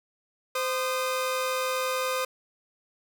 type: tone pair together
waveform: sawtooth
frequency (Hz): 516 / 1227.3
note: C5 / D#6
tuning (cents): -24 / -24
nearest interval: octave + minor third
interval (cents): 1500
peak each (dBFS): -24 / -27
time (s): 0.55-2.25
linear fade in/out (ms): 5
effects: none